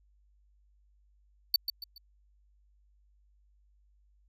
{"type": "tone with echo", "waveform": "square", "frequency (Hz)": 4526, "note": "C#8", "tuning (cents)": 35, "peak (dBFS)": -21, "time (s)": [1.54, 1.56], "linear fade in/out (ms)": 2, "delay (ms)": 140, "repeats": 3, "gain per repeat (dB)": -9, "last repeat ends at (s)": 1.98, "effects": ["added 50 Hz sine -63 dBFS peak until 4.28 s"]}